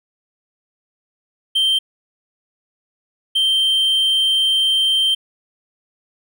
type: tone bursts at uneven times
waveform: triangle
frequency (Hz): 3136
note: G7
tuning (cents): 0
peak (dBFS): -12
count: 2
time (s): 1.55-1.79 / 3.35-5.15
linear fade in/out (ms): 10
effects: none